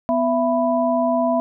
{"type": "tone cluster", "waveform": "sine", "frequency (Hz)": [249, 667, 989], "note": ["B3", "E5", "B5"], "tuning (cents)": [14, 20, 2], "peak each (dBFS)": [-21, -18, -25], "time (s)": [0.09, 1.4], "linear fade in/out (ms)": 0, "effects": []}